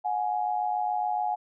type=tone pair together; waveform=sine; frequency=729 / 836 Hz; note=F#5 / G#5; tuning=-26 / +11 cents; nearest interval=major second; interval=237 cents; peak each=-28 dBFS; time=0.04-1.36 s; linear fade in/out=20 ms; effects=none